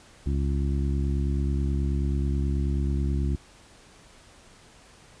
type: harmonic tone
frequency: 69.3 Hz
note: C#2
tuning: in tune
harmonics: 1 / 2 / 3 / 4 / 5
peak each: -24 / -30 / -34 / -36 / -38 dBFS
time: 0.26-3.36 s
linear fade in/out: 5 ms
effects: pink hiss -53 dBFS RMS until 5.2 s + resampled to 22050 Hz